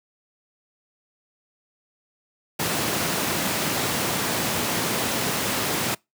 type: high-pass noise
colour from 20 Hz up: pink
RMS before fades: -25 dBFS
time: 2.59-5.95 s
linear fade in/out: 10 ms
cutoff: 130 Hz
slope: 12 dB/octave
effects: noise-tail reverb RT60 0.2 s tail -25 dB re dry + high-pass 80 Hz 12 dB/octave